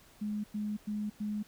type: tone bursts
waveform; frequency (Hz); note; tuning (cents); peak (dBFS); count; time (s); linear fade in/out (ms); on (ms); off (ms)
sine; 209.9; G#3; +19; -32; 4; 0.21-1.43; 10; 230; 100
effects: pink hiss -60 dBFS RMS until 1.47 s